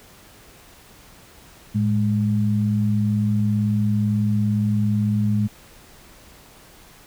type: tone pair together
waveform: sine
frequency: 109.8 / 207.7 Hz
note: A2 / G#3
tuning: -3 / 0 cents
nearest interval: major seventh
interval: 1103 cents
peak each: -20 dBFS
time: 1.74-5.48 s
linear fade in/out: 20 ms
effects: pink hiss -48 dBFS RMS until 7.06 s